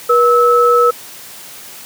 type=tone pair together; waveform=sine; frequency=481.5 / 1300.8 Hz; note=B4 / E6; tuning=-44 / -23 cents; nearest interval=octave + perfect fourth; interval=1721 cents; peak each=-10 dBFS; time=0.09-0.91 s; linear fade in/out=10 ms; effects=white hiss -34 dBFS RMS until 1.85 s + high-pass 100 Hz 12 dB/octave